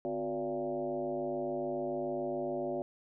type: tone with frequency modulation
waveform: sine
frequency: 471.4 Hz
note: A#4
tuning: 19 cents sharp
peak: -32 dBFS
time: 0.05-2.82 s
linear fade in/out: 0 ms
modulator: 107 Hz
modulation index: 2.1
effects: none